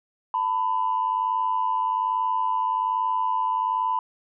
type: tone pair together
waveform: sine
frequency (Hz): 897 / 998.2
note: A5 / B5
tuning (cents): +33 / +18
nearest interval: major second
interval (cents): 185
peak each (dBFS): -26 / -22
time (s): 0.34-3.99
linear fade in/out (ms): 2
effects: tanh soft clip ceiling -14 dBFS